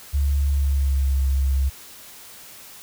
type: tone with pitch glide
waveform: sine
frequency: 70.5 to 67.43 Hz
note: C#2 to C#2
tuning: +30 to -47 cents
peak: -17 dBFS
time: 0.13-1.7 s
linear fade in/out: 20 ms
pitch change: -77 cents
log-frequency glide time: 0.51-1.12 s
effects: white hiss -43 dBFS RMS until 2.82 s